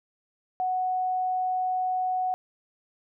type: tone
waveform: sine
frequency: 740 Hz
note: F#5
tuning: in tune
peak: -24 dBFS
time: 0.6-2.34 s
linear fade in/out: 0 ms
effects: none